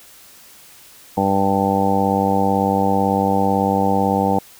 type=harmonic tone; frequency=98 Hz; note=G2; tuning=in tune; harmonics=1 / 2 / 3 / 4 / 5 / 6 / 7 / 8 / 9; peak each=-27 / -20 / -24 / -30 / -22 / -28 / -29 / -20 / -23 dBFS; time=1.17-4.39 s; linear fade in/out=5 ms; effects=white hiss -45 dBFS RMS until 4.59 s